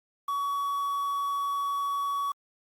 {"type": "tone with quantisation", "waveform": "triangle", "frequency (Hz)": 1128, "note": "C#6", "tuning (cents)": 30, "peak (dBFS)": -25, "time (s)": [0.28, 2.32], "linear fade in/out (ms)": 5, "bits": 8, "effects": ["Opus 48 kbps"]}